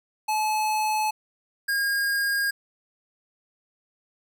square tone pair in turn, 860 / 1623.5 Hz, A5 / G#6, -40 / -40 cents, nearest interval major seventh, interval 1100 cents, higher second, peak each -23 dBFS, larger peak neither, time 0.28-1.11 / 1.68-2.51 s, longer neither, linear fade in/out 10 ms, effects none

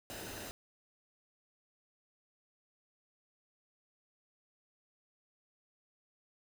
pink noise with comb filter, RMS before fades -45 dBFS, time 0.1-0.51 s, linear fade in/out 0 ms, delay 0.89 ms, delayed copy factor -0.5, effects none

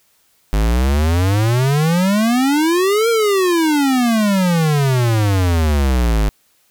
square exponential two-way sweep, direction up then down, 49.96 to 469.4 to 49.96 Hz, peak -13 dBFS, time 0.53-6.29 s, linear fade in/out 0 ms, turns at 3.09 s, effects white hiss -58 dBFS RMS until 6.7 s

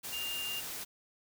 sine tone in noise, 2803 Hz, F7, 6 cents sharp, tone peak -36 dBFS, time 0.12-0.61 s, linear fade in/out 20 ms, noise white, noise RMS -41 dBFS, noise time 0.03-0.85 s, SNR +2 dB, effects none

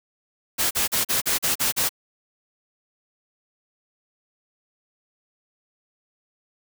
white noise bursts, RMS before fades -22 dBFS, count 8, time 0.58-1.893 s, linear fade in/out 20 ms, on 130 ms, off 39 ms, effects none

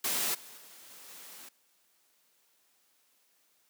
white noise with level steps, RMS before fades -31 / -50 / -53 / -51 / -49 dBFS, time 0.04-1.49 s, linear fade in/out 5 ms, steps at 0.34 / 0.57 / 0.9 / 1.08 s, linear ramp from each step 10 ms, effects white hiss -70 dBFS RMS until 3.69 s + high-pass 200 Hz 12 dB/octave

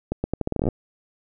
accelerating click train, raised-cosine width 2 ms, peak -10 dBFS, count 14, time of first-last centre 0.12-0.687 s, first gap 120 ms, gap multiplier 0.8, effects none

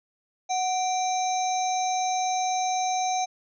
harmonic tone with a mistuned harmonic, 784 Hz, G5, in tune, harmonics 1 / 3 / 5 / 7 / 8, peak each -24 / -38 / -37 / -42 / -33 dBFS, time 0.49-3.26 s, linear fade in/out 20 ms, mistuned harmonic 1, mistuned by -100 cents, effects none

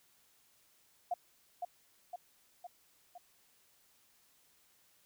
sine tone with echo, 710 Hz, F5, 28 cents sharp, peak -31 dBFS, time 1.11-1.14 s, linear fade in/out 5 ms, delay 510 ms, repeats 4, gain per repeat -4 dB, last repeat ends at 3.18 s, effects white hiss -69 dBFS RMS until 5.05 s

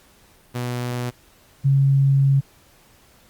sawtooth / sine tone pair in turn, 122.6 / 137.31 Hz, B2 / C#3, -12 / -16 cents, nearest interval major second, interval 196 cents, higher second, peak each -20 / -13 dBFS, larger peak second, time 0.54-1.11 / 1.64-2.41 s, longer second, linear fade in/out 20 ms, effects pink hiss -54 dBFS RMS until 3.29 s + Opus 48 kbps

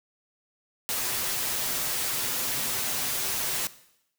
white noise with comb filter, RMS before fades -29 dBFS, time 0.89-3.67 s, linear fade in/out 0 ms, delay 7.9 ms, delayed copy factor +0.5, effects noise-tail reverb RT60 0.8 s tail -17 dB re dry

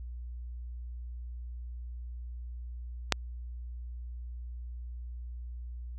click, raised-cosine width 0.2 ms, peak -5 dBFS, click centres 3.123 s, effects added 60 Hz sine -38 dBFS peak until 5.98 s

